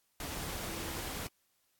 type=tone in noise; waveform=sine; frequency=329.6 Hz; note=E4; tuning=in tune; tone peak=-46 dBFS; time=0.69-0.96 s; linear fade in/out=2 ms; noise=pink; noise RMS=-40 dBFS; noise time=0.2-1.27 s; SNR=-9 dB; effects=white hiss -75 dBFS RMS until 1.79 s + AAC 64 kbps